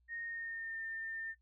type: tone with pitch glide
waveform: sine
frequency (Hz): 1854 to 1804.3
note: A#6 to A6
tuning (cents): -10 to +43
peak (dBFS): -40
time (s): 0.08-1.35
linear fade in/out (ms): 50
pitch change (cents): -47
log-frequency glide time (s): 0.24-0.81
effects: noise-tail reverb RT60 0.1 s tail -20 dB re dry + added 60 Hz sine -69 dBFS peak until 1.41 s